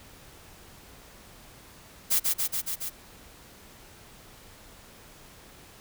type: noise with echo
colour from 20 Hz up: blue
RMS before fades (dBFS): -23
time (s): 2.1-2.2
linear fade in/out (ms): 20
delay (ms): 140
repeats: 5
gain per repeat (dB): -2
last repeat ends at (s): 2.9
effects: pink hiss -51 dBFS RMS until 5.8 s